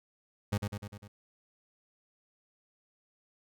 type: tone with echo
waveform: 30% pulse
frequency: 102.4 Hz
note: G#2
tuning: 24 cents flat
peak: -25 dBFS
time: 0.52-0.58 s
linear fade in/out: 10 ms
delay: 100 ms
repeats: 5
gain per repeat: -4 dB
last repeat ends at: 1.08 s
effects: none